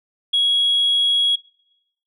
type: tone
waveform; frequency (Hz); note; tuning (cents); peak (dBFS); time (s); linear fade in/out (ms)
sine; 3322; G#7; 0; -13; 0.33-1.36; 10
effects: noise-tail reverb RT60 0.9 s tail -23 dB re dry + tanh soft clip ceiling -11 dBFS